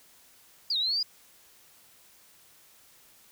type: exponential two-way sweep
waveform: sine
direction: down then up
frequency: 4978 to 3670 to 4978 Hz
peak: -25 dBFS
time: 0.7-1.03 s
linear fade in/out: 5 ms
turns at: 0.77 s
effects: white hiss -58 dBFS RMS until 3.31 s